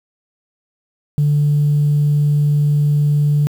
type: tone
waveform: sine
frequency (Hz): 146.83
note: D3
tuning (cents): 0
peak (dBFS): -10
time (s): 1.18-3.47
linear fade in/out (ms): 0
effects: tanh soft clip ceiling -8 dBFS + 7-bit